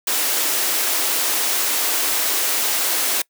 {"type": "high-pass noise", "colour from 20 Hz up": "white", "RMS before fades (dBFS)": -20, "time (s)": [0.07, 3.22], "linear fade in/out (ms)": 5, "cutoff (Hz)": 260, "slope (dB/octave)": 48, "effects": ["noise-tail reverb RT60 0.1 s tail -24 dB re dry"]}